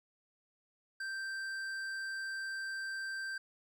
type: tone with hard clipping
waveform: triangle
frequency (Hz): 1567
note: G6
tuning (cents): -1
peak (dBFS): -39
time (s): 1-3.38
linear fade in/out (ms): 5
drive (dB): 13
effects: none